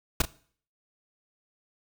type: noise with echo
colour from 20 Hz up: pink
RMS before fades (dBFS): -21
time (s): 0.2-0.22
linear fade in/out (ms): 5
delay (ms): 34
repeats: 1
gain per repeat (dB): -11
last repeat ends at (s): 0.254
effects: noise-tail reverb RT60 0.5 s tail -19 dB re dry